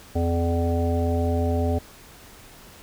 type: harmonic tone with a mistuned harmonic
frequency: 84.8 Hz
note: E2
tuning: 50 cents sharp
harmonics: 1 / 3 / 5 / 7 / 9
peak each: -22 / -27 / -29 / -30 / -32 dBFS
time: 0.15-1.79 s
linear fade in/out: 10 ms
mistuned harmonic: 9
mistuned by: -15 cents
effects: pink hiss -47 dBFS RMS until 2.82 s